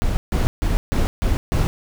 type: noise bursts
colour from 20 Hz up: brown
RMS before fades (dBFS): -18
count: 6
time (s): 0.02-1.67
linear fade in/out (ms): 0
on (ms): 150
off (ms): 150
effects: none